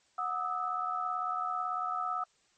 sine tone cluster, 731 / 1222 / 1300 Hz, F#5 / D#6 / E6, -21 / -32 / -24 cents, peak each -37 / -37 / -33 dBFS, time 0.18-2.24 s, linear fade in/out 5 ms, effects white hiss -69 dBFS RMS until 2.57 s + MP3 32 kbps

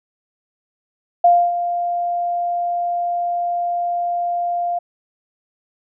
sine tone with ADSR envelope, 698.5 Hz, F5, in tune, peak -7 dBFS, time 1.24-4.79 s, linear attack 6 ms, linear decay 270 ms, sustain -11 dB, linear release 9 ms, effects none

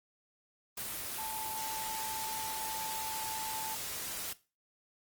sine tone in noise, 880 Hz, A5, in tune, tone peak -39 dBFS, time 1.18-3.75 s, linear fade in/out 5 ms, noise white, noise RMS -39 dBFS, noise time 0.77-4.33 s, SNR -3 dB, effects noise-tail reverb RT60 0.3 s tail -17 dB re dry + Opus 24 kbps

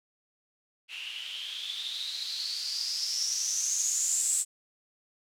violet noise with low-pass filter sweep, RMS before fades -32 dBFS, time 0.88-4.45 s, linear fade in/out 50 ms, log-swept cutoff 2700 to 8000 Hz, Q 9.2, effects none

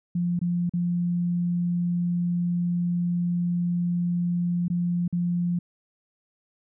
sine tone with dropouts, 174.61 Hz, F3, in tune, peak -22 dBFS, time 0.15-5.59 s, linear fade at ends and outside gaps 5 ms, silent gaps 0.392-0.414 / 0.695-0.736 / 4.682-4.7 / 5.079-5.126 s, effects none

